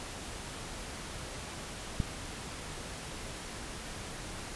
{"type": "click", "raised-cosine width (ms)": 5, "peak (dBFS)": -17, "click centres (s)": 2.002, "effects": ["pink hiss -42 dBFS RMS until 4.55 s", "resampled to 24000 Hz"]}